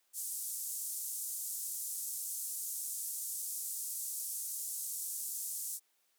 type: band-pass noise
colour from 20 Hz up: pink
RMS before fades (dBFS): -40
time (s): 0.13-5.8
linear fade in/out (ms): 50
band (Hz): 7500 to 14000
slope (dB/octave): 24
effects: white hiss -75 dBFS RMS until 6.18 s + high-pass 300 Hz 12 dB/octave